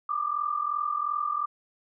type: tone pair together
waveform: sine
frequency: 1174.7 / 1217.5 Hz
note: D6 / D#6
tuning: 0 / -38 cents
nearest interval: minor second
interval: 62 cents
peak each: -28 / -30 dBFS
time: 0.09-1.46 s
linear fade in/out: 5 ms
effects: none